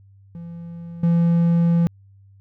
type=tone with level steps; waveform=triangle; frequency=169.5 Hz; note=E3; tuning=49 cents sharp; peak=-30 / -12 dBFS; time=0.35-1.87 s; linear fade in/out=0 ms; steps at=1.03 s; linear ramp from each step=5 ms; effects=added 98 Hz sine -47 dBFS peak until 2.4 s